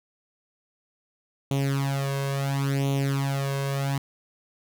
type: tone with flanger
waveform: sawtooth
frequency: 138.1 Hz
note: C#3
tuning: 6 cents flat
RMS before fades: -26 dBFS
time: 1.51-3.98 s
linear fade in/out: 2 ms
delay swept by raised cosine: 0.3 to 1.9 ms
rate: 0.72 Hz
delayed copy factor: +0.8
effects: none